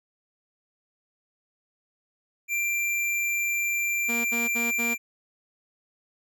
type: tone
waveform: square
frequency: 2364 Hz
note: D7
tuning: 11 cents sharp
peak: -25 dBFS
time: 2.48-4.98 s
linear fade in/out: 50 ms
type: tone bursts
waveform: sawtooth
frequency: 234.5 Hz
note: A#3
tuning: 11 cents sharp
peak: -26 dBFS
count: 4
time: 4.08-4.949 s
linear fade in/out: 20 ms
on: 170 ms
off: 63 ms
effects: none